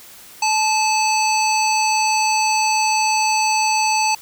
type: harmonic tone with a mistuned harmonic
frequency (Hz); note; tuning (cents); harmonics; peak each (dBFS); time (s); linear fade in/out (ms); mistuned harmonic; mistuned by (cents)
867; A5; -26; 1 / 3 / 5 / 7 / 9; -17 / -22 / -24 / -25 / -27; 0.42-4.15; 5; 5; +80
effects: white hiss -42 dBFS RMS until 4.21 s